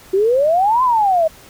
sine exponential two-way sweep, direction up then down, 370 to 1046.5 to 622 Hz, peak -11 dBFS, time 0.13-1.28 s, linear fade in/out 10 ms, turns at 0.83 s, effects pink hiss -43 dBFS RMS until 1.49 s

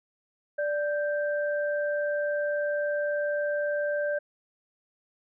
sine tone pair together, 587.3 / 1569.1 Hz, D5 / G6, 0 / +1 cents, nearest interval octave + perfect fourth, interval 1701 cents, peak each -26 / -33 dBFS, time 0.58-4.19 s, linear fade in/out 10 ms, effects none

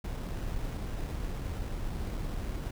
brown noise with sample-and-hold, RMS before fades -35 dBFS, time 0.04-2.71 s, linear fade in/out 5 ms, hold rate 4410 Hz, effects none

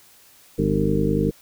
harmonic tone with a mistuned harmonic, 50.7 Hz, G#1, 41 cents flat, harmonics 1 / 2 / 3 / 4 / 5 / 6 / 8 / 9, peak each -28 / -30 / -24 / -24 / -30 / -25 / -28 / -25 dBFS, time 0.58-1.31 s, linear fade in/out 10 ms, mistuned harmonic 8, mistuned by -78 cents, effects white hiss -52 dBFS RMS until 1.41 s

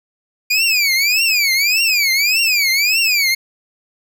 25% pulse tone with vibrato, 2400 Hz, D7, 37 cents sharp, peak -9 dBFS, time 0.5-3.35 s, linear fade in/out 10 ms, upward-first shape triangle, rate 1.7 Hz, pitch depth 260 cents each way, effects none

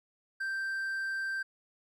triangle tone, 1568 Hz, G6, in tune, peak -30 dBFS, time 0.4-1.43 s, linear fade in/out 10 ms, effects none

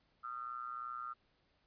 triangle ring-modulated tone, 61.4 Hz, B1, 9 cents flat, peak -36 dBFS, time 0.23-1.14 s, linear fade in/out 20 ms, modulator 1290 Hz, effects pink hiss -75 dBFS RMS until 1.66 s + resampled to 11025 Hz

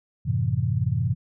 sine chord, F# half-diminished seventh, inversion none, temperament equal, 92.5 / 110 / 130.81 / 164.81 Hz, F#2 / A2 / C3 / E3, 0 / 0 / 0 / 0 cents, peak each -28 / -25 / -25 / -30 dBFS, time 0.25-1.15 s, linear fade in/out 20 ms, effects none

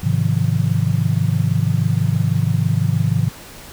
sine chord, F minor seventh, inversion first, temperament just, 104.77 / 130.96 / 157.15 / 174.61 Hz, Ab2 / C3 / Eb3 / F3, +16 / +2 / +18 / 0 cents, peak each -19 / -19 / -20 / -23 dBFS, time 0.03-3.29 s, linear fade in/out 10 ms, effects pink hiss -38 dBFS RMS until 3.72 s

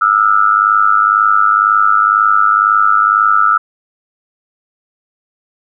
sine tone with amplitude modulation, 1318.5 Hz, E6, in tune, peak -3 dBFS, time 0.01-3.58 s, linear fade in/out 10 ms, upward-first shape sine, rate 102 Hz, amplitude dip 100%, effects none

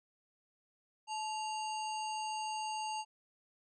harmonic tone with a mistuned harmonic, 929 Hz, A#5, 6 cents flat, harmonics 1 / 3 / 5 / 7 / 9, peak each -37 / -45 / -48 / -50 / -53 dBFS, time 1.07-3.05 s, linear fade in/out 50 ms, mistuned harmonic 1, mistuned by -120 cents, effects none

